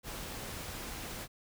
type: noise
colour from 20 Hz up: pink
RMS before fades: -42 dBFS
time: 0.03-1.28 s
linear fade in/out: 50 ms
effects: none